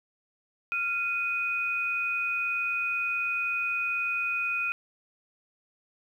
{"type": "tone pair together", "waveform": "sine", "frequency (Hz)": [1389.3, 2489], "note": ["F6", "D#7"], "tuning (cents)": [-9, 0], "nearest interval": "minor seventh", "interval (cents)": 1009, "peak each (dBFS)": [-33, -27], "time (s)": [0.72, 4.72], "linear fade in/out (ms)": 0, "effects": ["10-bit"]}